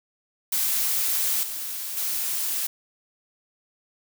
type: noise with level steps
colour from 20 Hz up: blue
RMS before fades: -24 / -32 / -27 dBFS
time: 0.52-2.67 s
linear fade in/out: 5 ms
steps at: 1.43 / 1.97 s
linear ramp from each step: 2 ms
effects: none